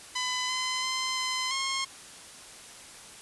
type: tone with pitch steps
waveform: 10% pulse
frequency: 1006 / 1022 / 1034 / 1027 / 1074 Hz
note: B5 / C6 / C6 / C6 / C6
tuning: +32 / -41 / -21 / -33 / +45 cents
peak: -20 dBFS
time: 0.15-1.85 s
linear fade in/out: 10 ms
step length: 340 ms
effects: white hiss -47 dBFS RMS until 3.21 s + resampled to 24000 Hz